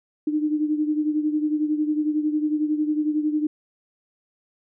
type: beating tone pair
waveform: sine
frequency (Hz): 301.7 / 312.7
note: D4 / D#4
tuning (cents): +47 / +9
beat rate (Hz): 11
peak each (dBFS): -21 / -27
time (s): 0.27-3.47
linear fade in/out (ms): 5
effects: none